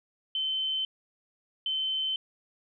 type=tone pair in turn; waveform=sine; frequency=3074 / 3074 Hz; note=G7 / G7; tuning=-35 / -35 cents; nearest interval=unison; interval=0 cents; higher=neither; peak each=-27 dBFS; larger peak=neither; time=0.35-0.85 / 1.66-2.16 s; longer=neither; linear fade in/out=2 ms; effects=none